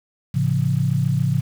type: chord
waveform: sine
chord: A augmented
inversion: none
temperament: just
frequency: 110 / 137.5 / 171.88 Hz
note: A2 / C#3 / E#3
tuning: 0 / -14 / -27 cents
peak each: -23 / -19 / -23 dBFS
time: 0.34-1.41 s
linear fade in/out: 10 ms
effects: 7-bit